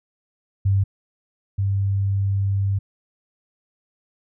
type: tone pair in turn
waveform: sine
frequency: 98 / 98.57 Hz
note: G2 / G2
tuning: 0 / +10 cents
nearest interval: unison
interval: 10 cents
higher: second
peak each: -15 / -18 dBFS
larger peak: first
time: 0.65-0.84 / 1.58-2.79 s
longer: second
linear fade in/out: 10 ms
effects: none